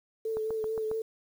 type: tone with vibrato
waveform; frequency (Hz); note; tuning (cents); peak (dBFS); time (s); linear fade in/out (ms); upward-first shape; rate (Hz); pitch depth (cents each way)
sine; 440; A4; 0; -29; 0.25-1.02; 5; triangle; 4.5; 27
type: click train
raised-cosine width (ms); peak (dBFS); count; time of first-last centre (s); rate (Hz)
1; -26; 5; 0.37-0.914; 7.35
effects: 9-bit